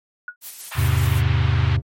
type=tone with exponential decay; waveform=sine; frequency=1456 Hz; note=F#6; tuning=28 cents flat; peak=-24 dBFS; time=0.28-0.36 s; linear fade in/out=2 ms; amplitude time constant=17 ms
type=noise with tremolo; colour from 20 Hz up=blue; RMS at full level=-33 dBFS; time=0.41-1.22 s; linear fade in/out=50 ms; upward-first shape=square; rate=5.3 Hz; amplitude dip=35%
type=band-pass noise; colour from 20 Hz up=pink; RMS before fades=-32 dBFS; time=0.71-1.77 s; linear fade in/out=10 ms; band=870 to 3500 Hz; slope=24 dB/octave
type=chord; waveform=triangle; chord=E augmented; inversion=none; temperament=equal; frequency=82.41 / 103.83 / 130.81 Hz; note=E2 / G#2 / B#2; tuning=0 / 0 / 0 cents; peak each=-18 dBFS; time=0.75-1.82 s; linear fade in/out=50 ms
effects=MP3 64 kbps